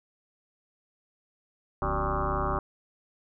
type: tone with frequency modulation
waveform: sine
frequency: 587.3 Hz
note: D5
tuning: in tune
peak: -25 dBFS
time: 1.82-2.59 s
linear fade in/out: 2 ms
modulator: 104 Hz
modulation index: 6.9
effects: none